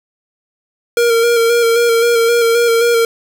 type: tone with vibrato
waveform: square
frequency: 466.2 Hz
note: A#4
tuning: in tune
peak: -10 dBFS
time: 0.97-3.05 s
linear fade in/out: 2 ms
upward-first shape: square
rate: 3.8 Hz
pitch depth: 24 cents each way
effects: 8-bit